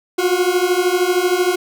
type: beating tone pair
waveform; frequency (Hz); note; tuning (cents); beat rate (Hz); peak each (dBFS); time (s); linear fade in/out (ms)
40% pulse; 353.7 / 366.7; F4 / F#4; +22 / -15; 13; -17 / -16; 0.18-1.56; 10
effects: none